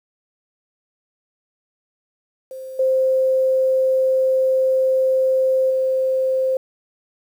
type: tone with level steps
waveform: sine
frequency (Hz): 523.3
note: C5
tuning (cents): 0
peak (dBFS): -30 / -14 / -16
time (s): 2.51-6.57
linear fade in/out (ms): 2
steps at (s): 2.79 / 5.7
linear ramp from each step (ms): 5
effects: 8-bit